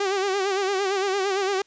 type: tone with vibrato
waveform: sawtooth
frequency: 390.1 Hz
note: G4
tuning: 8 cents flat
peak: -18 dBFS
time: 0-1.62 s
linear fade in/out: 5 ms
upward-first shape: sine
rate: 8.8 Hz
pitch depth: 78 cents each way
effects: white hiss -62 dBFS RMS until 1.66 s + resampled to 16000 Hz